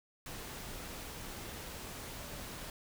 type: tone in noise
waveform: sine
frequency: 577 Hz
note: D5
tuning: 31 cents flat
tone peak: -55 dBFS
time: 2.16-2.42 s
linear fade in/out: 2 ms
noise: pink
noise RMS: -45 dBFS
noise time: 0.26-2.7 s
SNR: -13 dB
effects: none